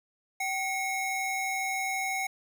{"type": "tone pair together", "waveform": "square", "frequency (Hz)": [768.3, 2173], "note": ["G5", "C#7"], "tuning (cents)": [-35, -35], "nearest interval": "octave + tritone", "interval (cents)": 1800, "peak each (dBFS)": [-33, -32], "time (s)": [0.4, 2.27], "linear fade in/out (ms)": 5, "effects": []}